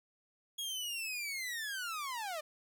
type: linear sweep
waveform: sawtooth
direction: down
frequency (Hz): 3322 to 587.3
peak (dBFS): -34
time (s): 0.58-2.41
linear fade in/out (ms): 10
effects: none